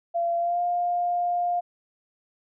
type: tone with pitch glide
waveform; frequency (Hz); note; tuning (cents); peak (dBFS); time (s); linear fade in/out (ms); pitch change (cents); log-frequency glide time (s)
sine; 684 to 704.4; F5 to F5; -36 to +15; -22; 0.14-1.61; 20; +51; 0.38-0.61
effects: none